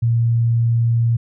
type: tone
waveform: sine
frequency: 116.54 Hz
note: A#2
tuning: in tune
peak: -13 dBFS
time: 0.02-1.17 s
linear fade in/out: 10 ms
effects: none